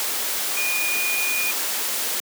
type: tone in noise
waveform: sine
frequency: 2447 Hz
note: D#7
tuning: 29 cents flat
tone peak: -23 dBFS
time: 0.57-1.51 s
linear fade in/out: 0 ms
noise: white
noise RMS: -25 dBFS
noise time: 0-2.2 s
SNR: -1 dB
effects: high-pass 300 Hz 12 dB/octave